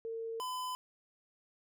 sine / square tone pair in turn, 453.8 / 1009.4 Hz, A#4 / B5, -47 / +38 cents, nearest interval octave + major second, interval 1385 cents, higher second, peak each -37 / -37 dBFS, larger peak neither, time 0.05-0.4 / 0.4-0.75 s, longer neither, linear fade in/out 0 ms, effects none

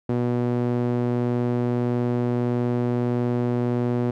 sawtooth tone with band-pass filter, 121.6 Hz, B2, 26 cents flat, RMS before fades -23 dBFS, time 0.09-4.11 s, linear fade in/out 5 ms, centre 310 Hz, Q 0.99, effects none

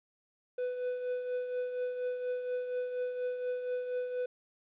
triangle tone with tremolo, 498.1 Hz, B4, 15 cents sharp, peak -28 dBFS, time 0.58-4.26 s, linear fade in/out 5 ms, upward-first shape triangle, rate 4.2 Hz, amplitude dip 55%, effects resampled to 8000 Hz + 11-bit

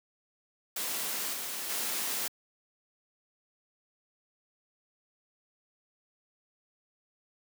white noise with level steps, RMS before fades -34 / -37 / -33 dBFS, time 0.76-2.28 s, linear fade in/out 5 ms, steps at 1.33 / 1.69 s, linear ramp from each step 10 ms, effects high-pass 200 Hz 12 dB/octave

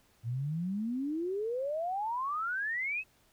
sine exponential sweep, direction up, 111.9 to 2637 Hz, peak -31 dBFS, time 0.23-3.04 s, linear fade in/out 50 ms, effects pink hiss -67 dBFS RMS until 3.32 s

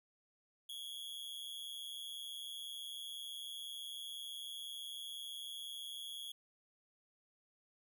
45% pulse tone with amplitude modulation, 3322 Hz, G#7, in tune, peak -40 dBFS, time 0.69-6.32 s, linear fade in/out 5 ms, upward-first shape sine, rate 140 Hz, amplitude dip 85%, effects none

